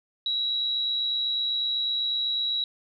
sine tone with amplitude modulation, 3882 Hz, B7, 31 cents flat, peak -22 dBFS, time 0.26-2.64 s, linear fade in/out 2 ms, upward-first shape sine, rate 128 Hz, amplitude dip 45%, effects none

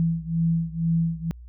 sine beating tone pair, 164.81 / 166.91 Hz, E3 / E3, 0 / +22 cents, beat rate 2.1 Hz, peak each -23 / -25 dBFS, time 0-1.31 s, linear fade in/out 0 ms, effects added 60 Hz sine -40 dBFS peak until 1.48 s

